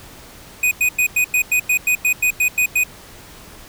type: tone bursts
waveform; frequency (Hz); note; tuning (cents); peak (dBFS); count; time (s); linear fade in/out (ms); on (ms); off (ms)
square; 2489; D#7; 0; -14; 13; 0.63-2.837; 5; 83; 94
effects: pink hiss -41 dBFS RMS until 3.68 s